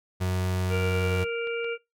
35% pulse tone with pitch glide, 92 to 90.63 Hz, F#2 to F#2, -9 to -35 cents, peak -23 dBFS, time 0.2-1.25 s, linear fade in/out 20 ms, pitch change -26 cents, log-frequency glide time 0.71-1.12 s
harmonic tone, 466.2 Hz, A#4, in tune, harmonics 1 / 3 / 5 / 6, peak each -28 / -37 / -36 / -40 dBFS, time 0.69-1.78 s, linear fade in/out 50 ms
clicks, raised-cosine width 0.3 ms, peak -30 dBFS, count 2, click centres 1.472 / 1.645 s
effects noise-tail reverb RT60 0.2 s tail -22 dB re dry

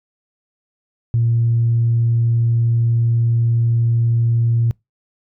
sine tone, 116.54 Hz, A#2, in tune, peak -12 dBFS, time 1.14-4.71 s, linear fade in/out 0 ms, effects noise-tail reverb RT60 0.2 s tail -26 dB re dry + tanh soft clip ceiling -8 dBFS

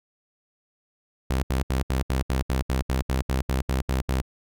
sawtooth tone bursts, 65.4 Hz, C2, in tune, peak -18 dBFS, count 15, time 1.3-4.216 s, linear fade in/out 5 ms, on 130 ms, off 69 ms, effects none

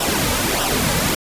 pink noise with flanger, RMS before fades -19 dBFS, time 0-1.15 s, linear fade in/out 5 ms, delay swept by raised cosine 0.45 to 2.85 ms, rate 1.6 Hz, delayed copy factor -0.6, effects resampled to 32000 Hz

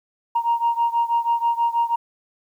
sine beating tone pair, 933 / 939.2 Hz, A#5 / A#5, +1 / +13 cents, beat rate 6.2 Hz, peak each -19 / -21 dBFS, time 0.35-1.96 s, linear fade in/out 10 ms, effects tanh soft clip ceiling -12 dBFS + 9-bit

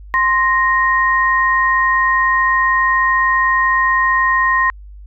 sine tone pair together, 1048.8 / 1864.7 Hz, C6 / A#6, +4 / 0 cents, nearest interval minor seventh, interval 996 cents, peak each -14 dBFS, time 0.14-4.7 s, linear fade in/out 0 ms, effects added 50 Hz sine -33 dBFS peak until 5.06 s

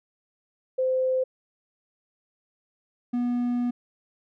sine / triangle tone pair in turn, 517 / 243.3 Hz, C5 / B3, -21 / -26 cents, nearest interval octave + minor second, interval 1305 cents, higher first, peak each -21 dBFS, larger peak neither, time 0.78-1.24 / 3.13-3.71 s, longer second, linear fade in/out 10 ms, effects none

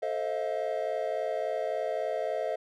triangle chord, F dominant seventh, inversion first, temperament equal with one note detuned, 440 / 523.3 / 635 / 698.5 Hz, A4 / C5 / Eb5 / F5, 0 / 0 / +35 / 0 cents, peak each -34 / -33 / -30 / -34 dBFS, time 0.02-2.56 s, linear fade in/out 10 ms, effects none

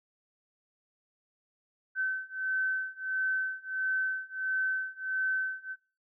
sine beating tone pair, 1531 / 1532.5 Hz, G6 / G6, -41 / -40 cents, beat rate 1.5 Hz, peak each -33 / -32 dBFS, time 1.95-5.76 s, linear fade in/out 50 ms, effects noise-tail reverb RT60 0.4 s tail -22 dB re dry

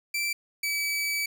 sawtooth tone pair in turn, 2337 / 2294 Hz, D7 / D7, -9 / -41 cents, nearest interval unison, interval 32 cents, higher first, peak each -23 dBFS, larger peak neither, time 0.14-0.33 / 0.63-1.26 s, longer second, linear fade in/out 5 ms, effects none

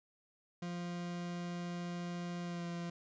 40% pulse tone with pitch glide, 174.61 to 172.11 Hz, F3 to F3, 0 to -25 cents, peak -38 dBFS, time 0.62-2.9 s, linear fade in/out 5 ms, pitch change -25 cents, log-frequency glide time 2.43-2.65 s, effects resampled to 16000 Hz

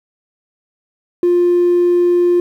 triangle tone, 351.6 Hz, F4, 12 cents sharp, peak -6 dBFS, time 1.23-2.4 s, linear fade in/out 2 ms, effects tanh soft clip ceiling -6 dBFS + 8-bit

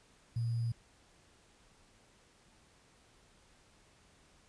sine tone with sample-and-hold, 116.54 Hz, A#2, in tune, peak -31 dBFS, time 0.36-0.72 s, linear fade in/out 5 ms, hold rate 4900 Hz, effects pink hiss -65 dBFS RMS until 4.48 s + resampled to 22050 Hz

